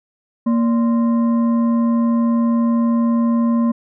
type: tone with frequency modulation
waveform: sine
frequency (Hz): 233.1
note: A#3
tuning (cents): 0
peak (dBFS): -13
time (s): 0.46-3.72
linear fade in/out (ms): 10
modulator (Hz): 810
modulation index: 0.34
effects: none